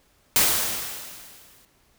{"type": "noise with exponential decay", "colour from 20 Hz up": "white", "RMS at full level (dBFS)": -17, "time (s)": [0.36, 1.65], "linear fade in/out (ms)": 0, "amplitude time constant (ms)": 280, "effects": ["pink hiss -62 dBFS RMS until 1.98 s"]}